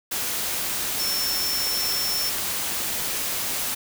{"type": "tone in noise", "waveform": "sine", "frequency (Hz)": 5400, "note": "E8", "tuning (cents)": 41, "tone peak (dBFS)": -25, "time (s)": [0.99, 2.3], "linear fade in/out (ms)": 10, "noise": "white", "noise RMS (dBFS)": -27, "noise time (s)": [0.11, 3.75], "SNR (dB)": -1, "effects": []}